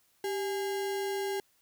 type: tone with sample-and-hold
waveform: sine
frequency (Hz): 392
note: G4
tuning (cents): 0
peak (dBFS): -30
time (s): 0.24-1.4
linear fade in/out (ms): 2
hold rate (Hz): 1225
effects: white hiss -69 dBFS RMS until 1.61 s